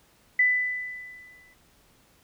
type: tone with exponential decay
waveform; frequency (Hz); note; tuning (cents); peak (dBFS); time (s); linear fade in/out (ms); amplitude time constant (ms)
sine; 1995; B6; +17; -16; 0.39-1.54; 5; 250
effects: pink hiss -61 dBFS RMS until 2.23 s